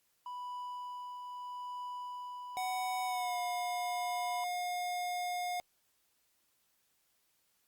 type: tone with tremolo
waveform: triangle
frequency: 987.8 Hz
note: B5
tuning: in tune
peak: -37 dBFS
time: 0.26-4.44 s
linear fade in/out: 2 ms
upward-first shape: triangle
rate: 0.79 Hz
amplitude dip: 35%
type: tone with pitch glide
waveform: square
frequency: 746 to 714.8 Hz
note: F#5 to F5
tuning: +14 to +40 cents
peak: -35 dBFS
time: 2.57-5.6 s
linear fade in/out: 0 ms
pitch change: -74 cents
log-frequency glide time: 3.05-3.38 s
effects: white hiss -75 dBFS RMS until 7.67 s + Opus 48 kbps